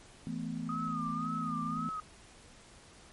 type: chord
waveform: sine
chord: E suspended fourth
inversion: none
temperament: equal with one note detuned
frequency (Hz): 164.81 / 220 / 250.1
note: E3 / A3 / B3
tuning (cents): 0 / 0 / +22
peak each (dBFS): -39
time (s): 0.27-1.89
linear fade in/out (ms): 0
type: tone with vibrato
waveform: sine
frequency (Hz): 1237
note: D#6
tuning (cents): -10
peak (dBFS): -35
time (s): 0.69-2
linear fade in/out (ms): 2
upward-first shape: sine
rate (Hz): 1.9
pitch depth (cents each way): 79
effects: pink hiss -56 dBFS RMS until 3.12 s + MP3 48 kbps